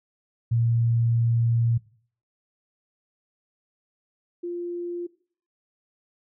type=tone pair in turn; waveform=sine; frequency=116.54 / 348.3 Hz; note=A#2 / F4; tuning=0 / -5 cents; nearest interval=octave + perfect fifth; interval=1895 cents; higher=second; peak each=-19 / -28 dBFS; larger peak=first; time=0.51-1.78 / 4.43-5.07 s; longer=first; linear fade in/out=10 ms; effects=noise-tail reverb RT60 0.5 s tail -20 dB re dry